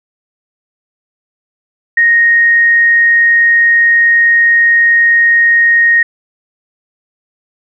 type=tone; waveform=sine; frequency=1864.7 Hz; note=A#6; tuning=in tune; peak=-5 dBFS; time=1.97-6.03 s; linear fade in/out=5 ms; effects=none